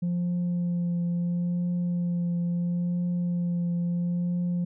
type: tone with vibrato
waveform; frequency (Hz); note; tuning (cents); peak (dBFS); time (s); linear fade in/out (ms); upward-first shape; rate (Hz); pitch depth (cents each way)
sine; 174.61; F3; 0; -22; 0.02-4.65; 10; triangle; 0.74; 18
effects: tanh soft clip ceiling -23 dBFS